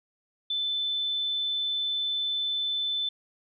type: tone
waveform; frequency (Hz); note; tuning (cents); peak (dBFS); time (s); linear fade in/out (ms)
sine; 3520; A7; 0; -26; 0.5-3.09; 5
effects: none